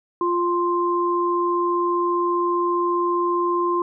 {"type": "tone pair together", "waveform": "sine", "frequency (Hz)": [349.2, 1047.5], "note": ["F4", "C6"], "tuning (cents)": [0, 2], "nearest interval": "octave + perfect fifth", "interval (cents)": 1902, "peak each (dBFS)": -21, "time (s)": [0.21, 3.82], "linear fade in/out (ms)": 2, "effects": []}